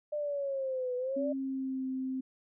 sine exponential two-way sweep, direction down then up, 601 to 493.9 to 601 Hz, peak -31 dBFS, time 0.12-1.33 s, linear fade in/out 10 ms, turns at 0.96 s
sine tone with pitch glide, 269.1 to 261.3 Hz, C4 to C4, +49 to -2 cents, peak -32 dBFS, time 1.16-2.21 s, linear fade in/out 10 ms, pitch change -51 cents, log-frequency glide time 1.35-1.87 s
effects none

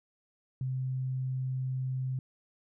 sine tone, 130 Hz, C3, 11 cents flat, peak -30 dBFS, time 0.61-2.19 s, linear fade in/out 2 ms, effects none

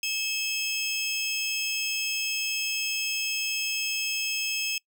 25% pulse tone pair together, 2596 / 3221 Hz, E7 / G7, -27 / +46 cents, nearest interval major third, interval 373 cents, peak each -24 / -30 dBFS, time 0.03-4.78 s, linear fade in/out 2 ms, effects noise-tail reverb RT60 0.1 s tail -25 dB re dry

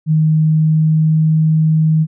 sine tone with pitch glide, 156.4 to 157.58 Hz, D#3 to D#3, +9 to +22 cents, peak -9 dBFS, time 0.06-2.07 s, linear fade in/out 50 ms, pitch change +13 cents, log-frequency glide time 0.39-1.33 s, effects none

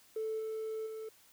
triangle tone with level steps, 439.5 Hz, A4, 2 cents flat, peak -30 / -33 / -38 dBFS, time 0.16-1.09 s, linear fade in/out 5 ms, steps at 0.39 / 0.86 s, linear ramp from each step 10 ms, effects tanh soft clip ceiling -31 dBFS + white hiss -63 dBFS RMS until 1.32 s

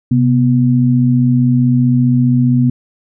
sine tone pair together, 129.9 / 245.2 Hz, C3 / B3, -12 / -12 cents, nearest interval major seventh, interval 1100 cents, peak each -11 dBFS, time 0.11-2.7 s, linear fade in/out 5 ms, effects none

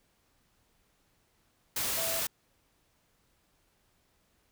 sine tone in noise, 660 Hz, E5, 2 cents sharp, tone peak -37 dBFS, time 1.97-2.2 s, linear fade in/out 5 ms, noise white, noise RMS -32 dBFS, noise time 1.76-2.27 s, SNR -8 dB, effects pink hiss -71 dBFS RMS until 4.51 s

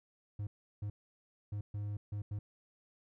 triangle tone bursts at uneven times, 103.2 Hz, G#2, 10 cents flat, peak -34 dBFS, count 6, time 0.39-0.47 / 0.82-0.9 / 1.52-1.61 / 1.74-1.97 / 2.12-2.22 / 2.31-2.39 s, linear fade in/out 5 ms, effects none

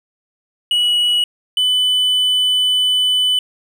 triangle tone pair in turn, 2926 / 3000 Hz, F#7 / F#7, -20 / +23 cents, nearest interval unison, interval 43 cents, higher second, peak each -11 dBFS, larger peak neither, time 0.71-1.24 / 1.57-3.39 s, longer second, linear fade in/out 2 ms, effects none

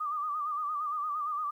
sine tone with vibrato, 1200 Hz, D6, 37 cents sharp, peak -30 dBFS, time 0-1.51 s, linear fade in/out 10 ms, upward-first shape sine, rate 8.7 Hz, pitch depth 75 cents each way, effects 11-bit

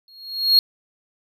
triangle tone with exponential growth, 4286 Hz, C8, 41 cents sharp, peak -7 dBFS, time 0.08-0.59 s, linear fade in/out 1 ms, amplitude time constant 110 ms, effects none

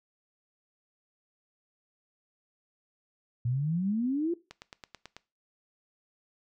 sine exponential sweep, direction up, 116.1 to 353.8 Hz, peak -26 dBFS, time 3.45-4.34 s, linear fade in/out 5 ms
click train, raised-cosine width 0.2 ms, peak -26 dBFS, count 7, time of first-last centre 4.51-5.166 s, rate 9.15 Hz
effects noise-tail reverb RT60 0.3 s tail -20 dB re dry

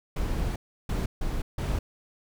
brown noise bursts at uneven times, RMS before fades -28 dBFS, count 4, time 0.16-0.56 / 0.89-1.06 / 1.21-1.42 / 1.58-1.79 s, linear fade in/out 5 ms, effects none

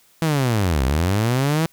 sawtooth linear two-way sweep, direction down then up, 166.3 to 62 to 166.3 Hz, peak -13 dBFS, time 0.22-1.66 s, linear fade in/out 0 ms, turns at 0.84 s, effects white hiss -56 dBFS RMS until 1.72 s

